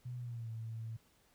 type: tone with pitch glide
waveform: sine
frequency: 123.47 to 112.57 Hz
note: B2 to A2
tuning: 0 to +40 cents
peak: -40 dBFS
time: 0.05-0.97 s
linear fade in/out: 10 ms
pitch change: -160 cents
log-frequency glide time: 0.18-0.5 s
effects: pink hiss -70 dBFS RMS until 1.34 s